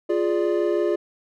triangle chord, D diminished, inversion first, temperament equal, 349.2 / 415.3 / 587.3 Hz, F4 / Ab4 / D5, 0 / 0 / 0 cents, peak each -20 / -22 / -24 dBFS, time 0.09-0.96 s, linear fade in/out 10 ms, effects none

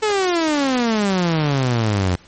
sawtooth exponential sweep, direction down, 440 to 87.1 Hz, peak -12 dBFS, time 0.02-2.16 s, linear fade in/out 10 ms, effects pink hiss -48 dBFS RMS until 2.27 s + MP3 32 kbps

